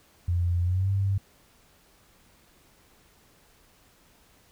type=tone with pitch glide; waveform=sine; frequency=87.31 to 98 Hz; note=F2 to G2; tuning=0 to 0 cents; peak=-22 dBFS; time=0.28-1.18 s; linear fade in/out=5 ms; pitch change=+200 cents; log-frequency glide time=0.62-0.9 s; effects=pink hiss -60 dBFS RMS until 4.51 s